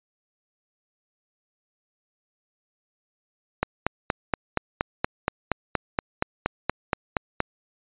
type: click train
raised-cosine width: 0.5 ms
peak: -6 dBFS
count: 17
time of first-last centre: 3.63-7.404 s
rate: 4.24 Hz
effects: resampled to 8000 Hz